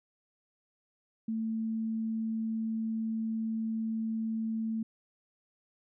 sine tone, 222.8 Hz, A3, 22 cents sharp, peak -30 dBFS, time 1.28-4.83 s, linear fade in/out 5 ms, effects none

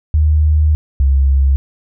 sine tone pair in turn, 76.4 / 67.97 Hz, D#2 / C#2, -31 / -33 cents, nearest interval major second, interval 202 cents, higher first, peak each -8 dBFS, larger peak neither, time 0.14-0.75 / 1-1.56 s, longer first, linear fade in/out 0 ms, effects none

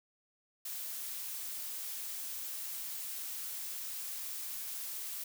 blue noise, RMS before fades -41 dBFS, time 0.65-5.24 s, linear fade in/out 5 ms, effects none

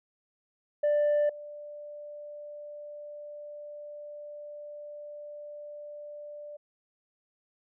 sine tone with level steps, 590 Hz, D5, 8 cents sharp, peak -20 / -40 dBFS, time 0.83-6.57 s, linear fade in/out 10 ms, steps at 1.29 s, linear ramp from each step 5 ms, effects tanh soft clip ceiling -21 dBFS

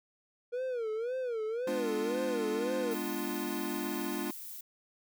triangle tone with vibrato, 473.9 Hz, A#4, 28 cents sharp, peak -30 dBFS, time 0.52-2.95 s, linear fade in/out 20 ms, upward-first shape sine, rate 1.9 Hz, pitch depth 160 cents each way
square chord, G# diminished seventh, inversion none, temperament equal, 207.7 / 246.9 / 293.7 / 349.2 Hz, G#3 / B3 / D4 / F4, 0 / 0 / 0 / 0 cents, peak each -41 / -41 / -39 / -39 dBFS, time 1.67-4.31 s, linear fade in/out 5 ms
violet noise, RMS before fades -44 dBFS, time 2.91-4.61 s, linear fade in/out 5 ms
effects none

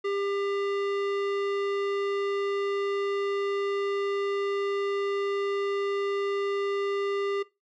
square tone with low-pass filter, 399.4 Hz, G4, 32 cents sharp, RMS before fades -29 dBFS, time 0.04-7.43 s, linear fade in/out 10 ms, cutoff 3000 Hz, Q 0.85, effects noise-tail reverb RT60 0.2 s tail -17 dB re dry

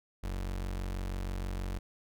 35% pulse tone, 46.25 Hz, F#1, in tune, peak -32 dBFS, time 0.23-1.79 s, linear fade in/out 10 ms, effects none

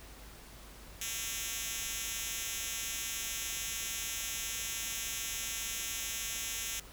5% pulse tone with high-pass filter, 226.9 Hz, A#3, 47 cents flat, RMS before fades -38 dBFS, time 1.01-6.8 s, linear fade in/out 5 ms, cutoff 4400 Hz, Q 0.99, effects added 50 Hz sine -53 dBFS peak until 6.92 s + pink hiss -53 dBFS RMS until 6.92 s

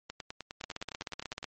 two click trains, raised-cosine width 0.2 ms, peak -19 / -22 dBFS, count 14 / 14, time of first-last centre 0.64-1.442 / 0.1-1.429 s, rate 16.2 / 9.78 Hz, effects MP3 32 kbps

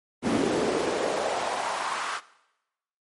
brown noise with high-pass filter sweep, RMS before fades -27 dBFS, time 0.22-2.21 s, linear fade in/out 50 ms, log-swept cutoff 250 to 1300 Hz, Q 2.3, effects noise-tail reverb RT60 0.9 s tail -19 dB re dry + MP3 48 kbps

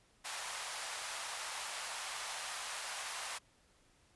pink high-pass noise, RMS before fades -42 dBFS, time 0.24-3.39 s, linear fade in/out 20 ms, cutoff 720 Hz, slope 24 dB/octave, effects pink hiss -69 dBFS RMS until 4.15 s + resampled to 24000 Hz

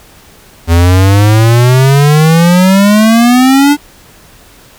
square exponential sweep, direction up, 82.3 to 295.5 Hz, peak -4 dBFS, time 0.67-3.77 s, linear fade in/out 50 ms, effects pink hiss -39 dBFS RMS until 4.78 s

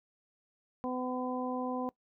harmonic tone, 252.7 Hz, B3, 40 cents sharp, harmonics 1 / 2 / 3 / 4, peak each -35 / -38 / -40 / -41 dBFS, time 0.84-1.89 s, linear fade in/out 0 ms, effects noise-tail reverb RT60 0.1 s tail -21 dB re dry

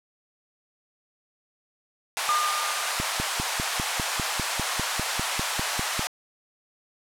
pink high-pass noise, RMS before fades -28 dBFS, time 2.17-6.07 s, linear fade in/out 0 ms, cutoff 720 Hz, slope 24 dB/octave
triangle tone with exponential decay, 1211 Hz, D#6, 47 cents flat, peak -18 dBFS, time 2.29-3.63 s, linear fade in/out 0 ms, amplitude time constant 290 ms
click train, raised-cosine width 3 ms, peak -16 dBFS, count 16, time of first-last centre 3-5.994 s, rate 5.01 Hz
effects low-pass 11000 Hz 12 dB/octave

